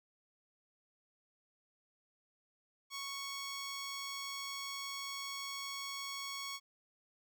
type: tone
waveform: 10% pulse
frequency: 1108.7 Hz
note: C#6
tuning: in tune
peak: -32 dBFS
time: 2.9-6.6 s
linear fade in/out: 50 ms
effects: none

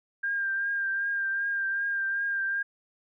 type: tone with vibrato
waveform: sine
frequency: 1598 Hz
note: G6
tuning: 33 cents sharp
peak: -26 dBFS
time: 0.23-2.63 s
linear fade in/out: 10 ms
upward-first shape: triangle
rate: 2.6 Hz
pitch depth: 30 cents each way
effects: none

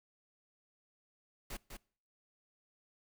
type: noise with echo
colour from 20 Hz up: pink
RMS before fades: -43 dBFS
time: 1.5-1.57 s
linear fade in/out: 5 ms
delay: 200 ms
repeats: 1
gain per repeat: -5 dB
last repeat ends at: 1.77 s
effects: noise-tail reverb RT60 0.5 s tail -24 dB re dry

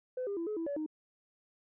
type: tone with pitch steps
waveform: sine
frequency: 507 / 402.1 / 335.4 / 425.2 / 329.8 / 570 / 309.6 Hz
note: B4 / G4 / E4 / G#4 / E4 / C#5 / D#4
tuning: +45 / +44 / +30 / +41 / +1 / +48 / -9 cents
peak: -32 dBFS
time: 0.17-0.863 s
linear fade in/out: 5 ms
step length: 99 ms
effects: tanh soft clip ceiling -30 dBFS

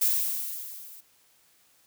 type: noise with level ramp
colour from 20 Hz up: violet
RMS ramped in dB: -22 to -48 dBFS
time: 0.01-1.01 s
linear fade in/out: 10 ms
effects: white hiss -63 dBFS RMS until 1.86 s + high-pass 60 Hz 12 dB/octave

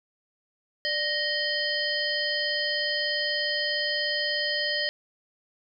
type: harmonic tone with a mistuned harmonic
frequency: 622.3 Hz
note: D#5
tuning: in tune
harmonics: 1 / 3 / 5 / 7 / 8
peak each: -33 / -29 / -32 / -32 / -32 dBFS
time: 0.85-4.89 s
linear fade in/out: 0 ms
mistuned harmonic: 1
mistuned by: -89 cents
effects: none

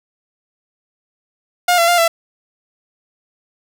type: tone with pitch steps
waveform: sawtooth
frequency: 711 / 678 / 700 / 669 Hz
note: F5 / E5 / F5 / E5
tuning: +31 / +49 / +4 / +25 cents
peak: -7 dBFS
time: 1.68-2.08 s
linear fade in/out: 5 ms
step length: 100 ms
effects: none

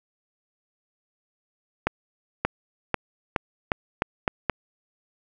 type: accelerating click train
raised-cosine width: 0.5 ms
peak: -6 dBFS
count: 8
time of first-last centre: 1.87-4.497 s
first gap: 580 ms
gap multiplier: 0.85
effects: none

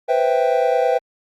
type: chord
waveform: triangle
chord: C major seventh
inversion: third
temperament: equal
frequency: 493.9 / 523.3 / 659.3 / 784 Hz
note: B4 / C5 / E5 / G5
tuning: 0 / 0 / 0 / 0 cents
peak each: -17 / -19 / -19 / -19 dBFS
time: 0.08-0.99 s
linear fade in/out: 20 ms
effects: Opus 48 kbps

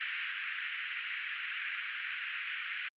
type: band-pass noise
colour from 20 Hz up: pink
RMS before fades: -38 dBFS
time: 0-2.89 s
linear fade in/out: 10 ms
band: 1500 to 2900 Hz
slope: 48 dB/octave
effects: Opus 48 kbps

